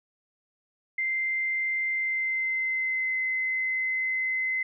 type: tone with pitch glide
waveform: sine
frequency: 2086 to 2051 Hz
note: C7 to C7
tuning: -6 to -35 cents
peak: -25 dBFS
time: 0.98-4.63 s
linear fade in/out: 5 ms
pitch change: -29 cents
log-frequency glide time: 1.91-3.17 s
effects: none